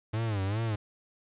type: tone with vibrato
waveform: 45% pulse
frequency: 104.8 Hz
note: G#2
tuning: 16 cents sharp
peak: -28 dBFS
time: 0.13-0.76 s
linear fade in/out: 10 ms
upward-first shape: sine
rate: 2.5 Hz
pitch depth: 160 cents each way
effects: resampled to 8000 Hz + 10-bit